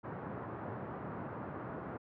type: band-pass noise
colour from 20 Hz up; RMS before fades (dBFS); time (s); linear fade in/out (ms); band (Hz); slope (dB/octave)
pink; -43; 0.03-1.98; 20; 100 to 1400; 24
effects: none